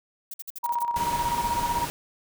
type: noise bursts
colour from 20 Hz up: violet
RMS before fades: -36 dBFS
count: 7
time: 0.31-0.832 s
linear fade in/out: 5 ms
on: 30 ms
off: 52 ms
type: tone with tremolo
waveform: sine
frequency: 949 Hz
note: A#5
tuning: 31 cents sharp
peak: -22 dBFS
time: 0.63-1.86 s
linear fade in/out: 20 ms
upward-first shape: square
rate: 16 Hz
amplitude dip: 55%
type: noise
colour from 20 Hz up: pink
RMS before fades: -33 dBFS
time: 0.96-1.9 s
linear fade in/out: 0 ms
effects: none